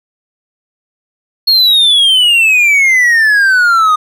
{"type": "exponential sweep", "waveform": "triangle", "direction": "down", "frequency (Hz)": [4336, 1224], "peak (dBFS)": -4, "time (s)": [1.47, 3.96], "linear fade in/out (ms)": 10, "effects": []}